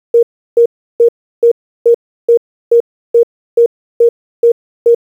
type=tone bursts; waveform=sine; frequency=469.2 Hz; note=A#4; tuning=11 cents sharp; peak=-3 dBFS; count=12; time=0.14-4.948 s; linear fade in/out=5 ms; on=89 ms; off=340 ms; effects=7-bit